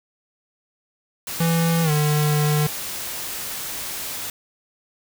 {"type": "noise", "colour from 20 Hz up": "white", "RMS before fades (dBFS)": -30, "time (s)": [1.27, 4.3], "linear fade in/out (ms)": 2}
{"type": "tone with pitch glide", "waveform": "square", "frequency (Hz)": [166.3, 149.88], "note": ["E3", "D3"], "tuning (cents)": [16, 36], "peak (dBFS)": -18, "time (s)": [1.4, 2.67], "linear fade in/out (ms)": 5, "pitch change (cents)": -180, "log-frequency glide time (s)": [1.83, 1.91]}
{"effects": []}